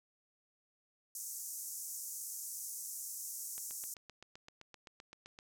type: band-pass noise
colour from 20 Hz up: pink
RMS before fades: -44 dBFS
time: 1.15-3.94 s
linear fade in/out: 2 ms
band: 6000 to 15000 Hz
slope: 48 dB/octave
type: click train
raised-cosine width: 0.2 ms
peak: -34 dBFS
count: 15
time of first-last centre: 3.58-5.389 s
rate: 7.74 Hz
effects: none